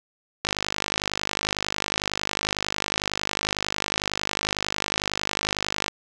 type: click train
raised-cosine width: 0.2 ms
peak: -6 dBFS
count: 278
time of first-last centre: 0.45-5.881 s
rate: 51 Hz
effects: none